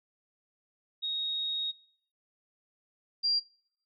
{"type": "tone pair in turn", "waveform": "sine", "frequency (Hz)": [3755, 4759], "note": ["A#7", "D8"], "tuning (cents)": [12, 22], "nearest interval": "major third", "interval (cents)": 410, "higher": "second", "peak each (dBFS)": [-30, -25], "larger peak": "second", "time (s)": [[1.02, 1.72], [3.23, 3.4]], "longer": "first", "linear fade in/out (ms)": 20, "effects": ["noise-tail reverb RT60 0.7 s tail -24 dB re dry"]}